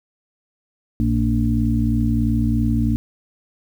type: harmonic tone with a mistuned harmonic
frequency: 58.27 Hz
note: A#1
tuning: in tune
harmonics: 1 / 2 / 4 / 5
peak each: -21 / -21 / -20 / -24 dBFS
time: 1-2.96 s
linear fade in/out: 0 ms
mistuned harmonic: 4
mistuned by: -36 cents
effects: 8-bit